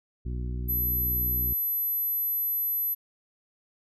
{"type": "harmonic tone", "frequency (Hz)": 61.2, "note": "B1", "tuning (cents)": -15, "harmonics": [1, 2, 3, 4, 5, 6], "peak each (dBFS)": [-30, -36, -43, -44, -49, -48], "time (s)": [0.25, 1.54], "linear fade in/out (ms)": 10}
{"type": "tone", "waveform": "sine", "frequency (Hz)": 12000, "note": "F#9", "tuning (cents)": 23, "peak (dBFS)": -25, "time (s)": [0.68, 2.95], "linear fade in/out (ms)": 20}
{"effects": []}